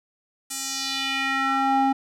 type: tone with band-pass filter sweep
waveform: square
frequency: 270 Hz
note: C#4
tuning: 45 cents flat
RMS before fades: -24 dBFS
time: 0.5-1.93 s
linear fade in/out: 10 ms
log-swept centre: 8700 to 610 Hz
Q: 2
effects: none